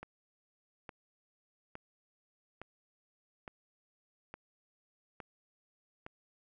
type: click train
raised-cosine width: 0.5 ms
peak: -29 dBFS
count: 8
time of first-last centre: 0.03-6.064 s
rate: 1.16 Hz
effects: none